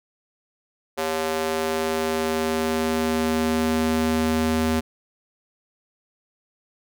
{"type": "tone with high-pass filter sweep", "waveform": "square", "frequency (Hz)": 79.5, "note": "D#2", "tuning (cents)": 38, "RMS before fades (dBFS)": -23, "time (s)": [0.97, 4.81], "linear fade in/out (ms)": 20, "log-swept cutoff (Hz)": [480, 170], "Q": 1.5, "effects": []}